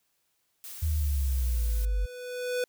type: noise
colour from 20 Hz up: blue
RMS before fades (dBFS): -42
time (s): 0.64-1.85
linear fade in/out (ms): 0
type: exponential sweep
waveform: sine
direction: down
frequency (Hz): 80.3 to 48.04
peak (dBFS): -24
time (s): 0.82-2.06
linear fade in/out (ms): 10
type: tone with exponential growth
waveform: square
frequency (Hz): 495.9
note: B4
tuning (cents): +7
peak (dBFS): -26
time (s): 1.26-2.64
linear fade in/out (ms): 2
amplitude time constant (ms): 300
effects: white hiss -74 dBFS RMS until 2.68 s